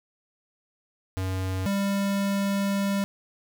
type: tone pair in turn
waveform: square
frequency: 94 / 198.49 Hz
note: F#2 / G3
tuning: +28 / +22 cents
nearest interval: octave + minor second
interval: 1294 cents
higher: second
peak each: -27 / -24 dBFS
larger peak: second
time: 1.17-1.66 / 1.66-3.04 s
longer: second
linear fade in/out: 0 ms
effects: none